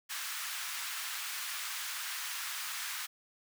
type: high-pass noise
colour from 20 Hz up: pink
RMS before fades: -39 dBFS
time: 0.09-3.07 s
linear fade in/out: 20 ms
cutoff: 1200 Hz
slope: 24 dB/octave
effects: none